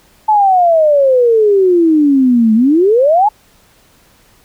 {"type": "exponential two-way sweep", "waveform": "sine", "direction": "down then up", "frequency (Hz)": [875, 214.7, 875], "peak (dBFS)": -6, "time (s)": [0.28, 3.29], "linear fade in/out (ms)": 10, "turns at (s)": 2.54, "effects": ["pink hiss -49 dBFS RMS until 4.44 s"]}